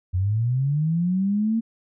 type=linear sweep; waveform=sine; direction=up; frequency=87.31 to 230 Hz; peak=-19 dBFS; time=0.13-1.61 s; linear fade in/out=20 ms; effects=none